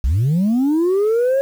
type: linear sweep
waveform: sine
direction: up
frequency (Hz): 53.5 to 554.4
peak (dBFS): -11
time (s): 0.04-1.41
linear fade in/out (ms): 0
effects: tanh soft clip ceiling -12 dBFS + 7-bit